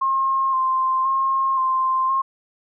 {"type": "tone with vibrato", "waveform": "sine", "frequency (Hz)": 1059, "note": "C6", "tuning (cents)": 21, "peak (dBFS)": -17, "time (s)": [0.01, 2.22], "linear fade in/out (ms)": 10, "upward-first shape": "square", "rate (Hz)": 0.96, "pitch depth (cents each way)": 20, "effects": []}